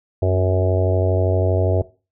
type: harmonic tone with a mistuned harmonic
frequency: 92.5 Hz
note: F#2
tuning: in tune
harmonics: 1 / 3 / 4 / 5 / 6 / 7 / 8 / 9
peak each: -17 / -30 / -23 / -24 / -26 / -24 / -37 / -38 dBFS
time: 0.22-1.82 s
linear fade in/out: 5 ms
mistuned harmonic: 3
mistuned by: -24 cents
effects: noise-tail reverb RT60 0.3 s tail -17 dB re dry